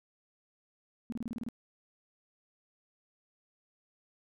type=tone bursts; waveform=sine; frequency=233.1 Hz; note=A#3; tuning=in tune; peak=-34 dBFS; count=8; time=1.1-1.487 s; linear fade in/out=0 ms; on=23 ms; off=29 ms; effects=none